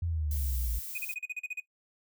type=exponential sweep; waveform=sine; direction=down; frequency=87.31 to 54.7 Hz; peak=-29 dBFS; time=0.02-0.79 s; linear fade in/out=5 ms
type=noise; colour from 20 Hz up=violet; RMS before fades=-40 dBFS; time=0.31-1.14 s; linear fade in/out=2 ms
type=tone bursts; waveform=triangle; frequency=2489 Hz; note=D#7; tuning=in tune; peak=-31 dBFS; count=10; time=0.95-1.601 s; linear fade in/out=5 ms; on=30 ms; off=39 ms
effects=noise-tail reverb RT60 0.1 s tail -17 dB re dry